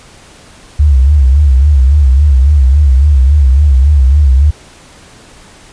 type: tone with vibrato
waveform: sine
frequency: 69.3 Hz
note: C#2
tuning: in tune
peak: -3 dBFS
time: 0.79-4.51 s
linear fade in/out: 10 ms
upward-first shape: sine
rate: 3.6 Hz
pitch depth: 140 cents each way
effects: pink hiss -38 dBFS RMS until 5.72 s + resampled to 22050 Hz